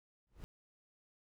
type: noise with exponential growth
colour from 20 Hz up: brown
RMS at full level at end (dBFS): -44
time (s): 0.27-0.44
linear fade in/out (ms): 0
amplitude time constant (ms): 35
effects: none